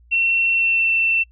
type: tone with pitch glide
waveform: sine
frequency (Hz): 2713 to 2686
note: E7 to E7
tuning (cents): +49 to +32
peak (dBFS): -15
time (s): 0.11-1.24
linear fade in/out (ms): 20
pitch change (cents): -17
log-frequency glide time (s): 0.52-0.9
effects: noise-tail reverb RT60 0.1 s tail -26 dB re dry + added 59 Hz sine -48 dBFS peak until 1.31 s

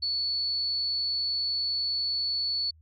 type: tone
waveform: sine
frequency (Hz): 4435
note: C#8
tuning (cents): 0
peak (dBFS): -26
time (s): 0.02-2.71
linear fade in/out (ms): 10
effects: added 79 Hz sine -54 dBFS peak until 2.81 s

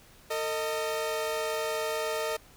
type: tone pair together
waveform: sawtooth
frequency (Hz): 450.8 / 622.3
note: A4 / D#5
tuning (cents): +42 / 0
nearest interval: tritone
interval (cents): 558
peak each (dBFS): -28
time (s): 0.3-2.37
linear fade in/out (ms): 10
effects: pink hiss -56 dBFS RMS until 2.56 s

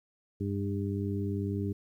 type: harmonic tone with a mistuned harmonic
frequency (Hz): 100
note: G2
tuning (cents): +35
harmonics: 1 / 2 / 3 / 4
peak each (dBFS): -32 / -35 / -37 / -38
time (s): 0.4-1.73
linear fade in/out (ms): 10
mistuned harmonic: 1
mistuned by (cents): -32
effects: 11-bit

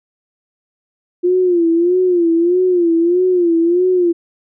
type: tone with vibrato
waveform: sine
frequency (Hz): 349.4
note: F4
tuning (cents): +1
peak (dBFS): -10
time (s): 1.23-4.13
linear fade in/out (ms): 20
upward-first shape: sine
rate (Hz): 1.6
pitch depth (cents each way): 96
effects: none

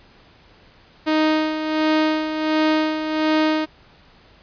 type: tone with tremolo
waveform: sawtooth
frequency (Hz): 311.1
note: D#4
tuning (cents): 0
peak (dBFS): -11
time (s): 1.06-3.66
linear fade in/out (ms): 20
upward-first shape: sine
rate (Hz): 1.4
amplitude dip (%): 60
effects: pink hiss -51 dBFS RMS until 4.42 s + resampled to 11025 Hz

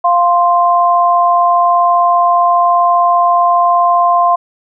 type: tone pair together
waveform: sine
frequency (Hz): 698.5 / 1046.5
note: F5 / C6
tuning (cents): 0 / 0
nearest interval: perfect fifth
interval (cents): 700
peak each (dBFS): -10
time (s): 0.04-4.36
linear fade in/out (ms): 10
effects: none

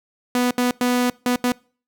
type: tone bursts at uneven times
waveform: sawtooth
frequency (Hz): 246.9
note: B3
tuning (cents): 0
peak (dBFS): -13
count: 5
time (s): 0.35-0.51 / 0.58-0.71 / 0.81-1.1 / 1.26-1.36 / 1.44-1.52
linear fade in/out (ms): 2
effects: noise-tail reverb RT60 0.4 s tail -24 dB re dry

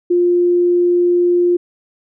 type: tone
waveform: sine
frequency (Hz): 351.8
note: F4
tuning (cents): +13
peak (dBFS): -10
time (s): 0.1-1.57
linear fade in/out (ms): 10
effects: none

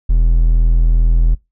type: tone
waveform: triangle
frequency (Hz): 41.2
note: E1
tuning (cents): 0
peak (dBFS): -6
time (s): 0.09-1.35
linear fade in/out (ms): 10
effects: noise-tail reverb RT60 0.2 s tail -22 dB re dry

